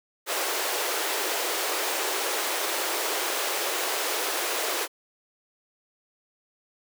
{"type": "high-pass noise", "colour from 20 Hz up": "pink", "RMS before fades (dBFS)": -28, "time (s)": [0.26, 4.88], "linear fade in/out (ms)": 50, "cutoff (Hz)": 350, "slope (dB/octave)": 48, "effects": []}